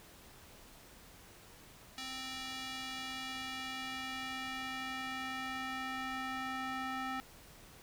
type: tone with band-pass filter sweep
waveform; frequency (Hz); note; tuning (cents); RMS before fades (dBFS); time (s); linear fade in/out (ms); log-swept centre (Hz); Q
square; 261.6; C4; 0; -41; 1.98-7.2; 0; 3900 to 1400; 1.1
effects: pink hiss -57 dBFS RMS until 7.82 s